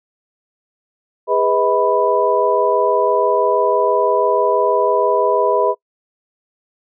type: tone cluster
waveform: sine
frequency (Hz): 409.2 / 495.3 / 638 / 989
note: G#4 / B4 / D#5 / B5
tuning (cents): -26 / +5 / +43 / +2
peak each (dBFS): -18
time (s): 1.27-5.75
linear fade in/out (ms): 50
effects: noise-tail reverb RT60 0.1 s tail -24 dB re dry